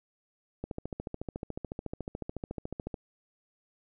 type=click train; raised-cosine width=2 ms; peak=-22 dBFS; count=33; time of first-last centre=0.64-2.942 s; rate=13.9 Hz; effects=none